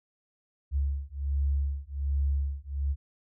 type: beating tone pair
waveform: sine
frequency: 69.3 / 70.6 Hz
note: C#2 / C#2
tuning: 0 / +32 cents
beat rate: 1.3 Hz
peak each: -29 dBFS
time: 0.71-2.96 s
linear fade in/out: 50 ms
effects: none